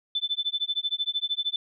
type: tone with tremolo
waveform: sine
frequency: 3520 Hz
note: A7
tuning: in tune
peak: -22 dBFS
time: 0.15-1.56 s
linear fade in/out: 2 ms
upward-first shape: sine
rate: 13 Hz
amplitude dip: 100%
effects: none